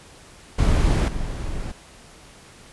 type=noise with level steps; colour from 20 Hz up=brown; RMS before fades=-17 / -28 dBFS; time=0.58-1.72 s; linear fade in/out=10 ms; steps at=1.08 s; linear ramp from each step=2 ms; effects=pink hiss -47 dBFS RMS until 2.72 s + resampled to 24000 Hz